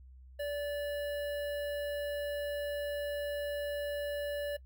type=tone with notch filter; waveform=square; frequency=580 Hz; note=D5; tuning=22 cents flat; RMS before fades=-36 dBFS; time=0.39-4.57 s; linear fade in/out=10 ms; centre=6500 Hz; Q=0.63; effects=noise-tail reverb RT60 0.1 s tail -19 dB re dry + added 64 Hz sine -51 dBFS peak until 4.65 s